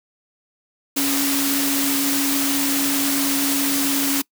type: tone in noise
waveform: sine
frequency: 278.3 Hz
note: C#4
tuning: 7 cents sharp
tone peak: -21 dBFS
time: 0.96-4.22 s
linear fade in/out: 10 ms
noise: white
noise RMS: -22 dBFS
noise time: 0.96-4.22 s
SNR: -2 dB
effects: noise-tail reverb RT60 0.1 s tail -24 dB re dry + high-pass 150 Hz 12 dB/octave